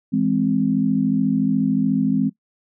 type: chord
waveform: sine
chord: E augmented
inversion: none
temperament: equal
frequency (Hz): 164.81 / 207.7 / 261.6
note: E3 / G#3 / B#3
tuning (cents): 0 / 0 / 0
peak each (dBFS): -24 / -20 / -19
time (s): 0.12-2.3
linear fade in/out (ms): 20
effects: noise-tail reverb RT60 0.1 s tail -17 dB re dry